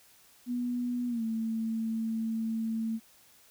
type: tone with pitch glide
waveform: sine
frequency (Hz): 244.4 to 224.1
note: B3 to A3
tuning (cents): -18 to +32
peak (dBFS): -29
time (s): 0.46-3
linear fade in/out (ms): 50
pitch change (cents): -150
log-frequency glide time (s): 1.08-1.23
effects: white hiss -60 dBFS RMS until 3.5 s